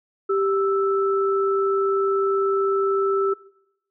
sine tone pair together, 392 / 1318.5 Hz, G4 / E6, 0 / 0 cents, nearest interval octave + major sixth, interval 2100 cents, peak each -19 / -25 dBFS, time 0.29-3.34 s, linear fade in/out 10 ms, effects noise-tail reverb RT60 0.8 s tail -21 dB re dry

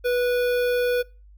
square tone with notch filter, 490.4 Hz, B4, 12 cents flat, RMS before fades -22 dBFS, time 0.04-1.03 s, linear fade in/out 20 ms, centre 7400 Hz, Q 0.64, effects noise-tail reverb RT60 0.3 s tail -23 dB re dry + added 50 Hz sine -46 dBFS peak until 1.37 s

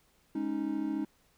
triangle chord, Ab suspended fourth, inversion none, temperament equal, 207.7 / 277.2 / 311.1 Hz, Ab3 / Db4 / Eb4, 0 / 0 / 0 cents, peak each -36 / -33 / -31 dBFS, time 0.35-1.05 s, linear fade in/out 5 ms, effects pink hiss -68 dBFS RMS until 1.37 s

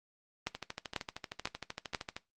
two click trains, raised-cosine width 0.2 ms, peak -14 / -21 dBFS, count 4 / 22, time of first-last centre 0.47-1.948 / 0.55-2.165 s, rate 2.03 / 13 Hz, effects noise-tail reverb RT60 0.2 s tail -18 dB re dry + Opus 24 kbps

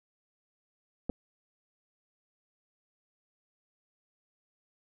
clicks, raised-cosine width 2 ms, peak -20 dBFS, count 2, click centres 1.095 / 1.099 s, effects none

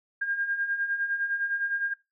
sine beating tone pair, 1605 / 1614.8 Hz, G6 / G#6, +40 / -49 cents, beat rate 9.8 Hz, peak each -34 / -27 dBFS, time 0.21-1.94 s, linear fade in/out 10 ms, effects noise-tail reverb RT60 0.2 s tail -18 dB re dry

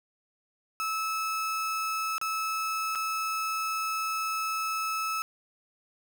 35% pulse tone with dropouts, 1302 Hz, E6, 22 cents flat, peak -27 dBFS, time 0.8-5.22 s, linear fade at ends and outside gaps 0 ms, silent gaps 2.181-2.214 / 2.951-2.956 s, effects 11-bit

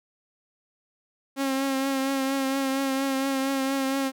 sawtooth tone with vibrato, 270 Hz, C#4, 45 cents flat, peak -20 dBFS, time 1.36-4.12 s, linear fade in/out 50 ms, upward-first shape triangle, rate 4.3 Hz, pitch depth 34 cents each way, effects none

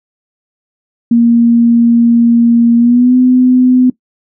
sine tone with pitch glide, 234.4 to 252.7 Hz, A#3 to B3, +10 to +40 cents, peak -4 dBFS, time 1.11-3.9 s, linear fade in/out 5 ms, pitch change +130 cents, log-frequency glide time 2.77-3.15 s, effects noise-tail reverb RT60 0.1 s tail -19 dB re dry

